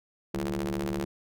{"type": "ring-modulated tone", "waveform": "sawtooth", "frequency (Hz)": 73.6, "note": "D2", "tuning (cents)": 4, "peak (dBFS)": -22, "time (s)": [0.34, 1.05], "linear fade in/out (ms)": 5, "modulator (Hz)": 265, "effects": []}